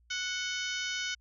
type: harmonic tone with a mistuned harmonic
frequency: 737 Hz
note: F#5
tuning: 7 cents flat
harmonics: 2 / 3 / 4 / 5 / 6 / 7 / 8 / 9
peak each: -37 / -39 / -38 / -42 / -45 / -43 / -43 / -47 dBFS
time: 0.1-1.15 s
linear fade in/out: 10 ms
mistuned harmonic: 4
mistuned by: +46 cents
effects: added 59 Hz sine -62 dBFS peak until 1.2 s